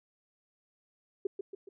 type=tone with echo; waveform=sine; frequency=392 Hz; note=G4; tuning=in tune; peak=-27 dBFS; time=1.25-1.27 s; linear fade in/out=5 ms; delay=140 ms; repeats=3; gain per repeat=-6 dB; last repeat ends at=1.69 s; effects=none